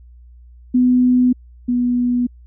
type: tone pair in turn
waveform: sine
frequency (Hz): 250 / 244.9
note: B3 / B3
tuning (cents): +21 / -14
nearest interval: unison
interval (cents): 35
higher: first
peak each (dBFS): -10 / -14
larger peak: first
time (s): 0.74-1.33 / 1.68-2.27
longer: neither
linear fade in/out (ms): 10
effects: added 60 Hz sine -40 dBFS peak until 2.46 s